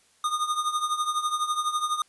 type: tone with tremolo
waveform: square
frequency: 1225 Hz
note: D#6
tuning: 27 cents flat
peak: -22 dBFS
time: 0.24-2.02 s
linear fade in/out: 2 ms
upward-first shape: triangle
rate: 12 Hz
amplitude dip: 80%
effects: white hiss -62 dBFS RMS until 2.08 s + resampled to 24000 Hz